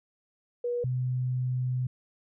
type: tone pair in turn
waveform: sine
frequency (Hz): 483.2 / 126.66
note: B4 / B2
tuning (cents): -38 / +44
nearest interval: octave + major seventh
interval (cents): 2318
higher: first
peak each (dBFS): -27 / -26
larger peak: second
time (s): 0.64-0.84 / 0.84-1.87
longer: second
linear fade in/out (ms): 5
effects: none